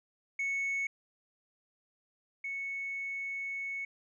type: tone pair in turn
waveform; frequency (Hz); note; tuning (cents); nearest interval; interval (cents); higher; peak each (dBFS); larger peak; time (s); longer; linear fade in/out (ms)
sine; 2210 / 2210; C#7 / C#7; -6 / -6; unison; 0; neither; -28 / -34; first; 0.39-0.87 / 2.44-3.85; second; 5
effects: tanh soft clip ceiling -29 dBFS